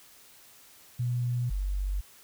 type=tone pair in turn; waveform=sine; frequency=122.2 / 47.92 Hz; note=B2 / G1; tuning=-18 / -39 cents; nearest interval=octave + major third; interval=1621 cents; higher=first; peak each=-26 / -27 dBFS; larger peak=first; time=0.99-1.5 / 1.5-2.01 s; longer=neither; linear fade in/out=10 ms; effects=white hiss -55 dBFS RMS until 2.23 s